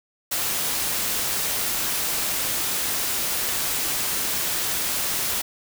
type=noise; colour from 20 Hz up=white; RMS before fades=-25 dBFS; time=0.31-5.42 s; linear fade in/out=10 ms; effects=none